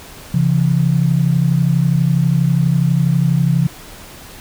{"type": "tone pair together", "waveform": "sine", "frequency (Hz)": [136.16, 168.4], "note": ["C#3", "E3"], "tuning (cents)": [-31, 37], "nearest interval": "major third", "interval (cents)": 368, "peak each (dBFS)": -14, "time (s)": [0.34, 3.67], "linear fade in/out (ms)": 5, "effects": ["pink hiss -37 dBFS RMS until 4.4 s"]}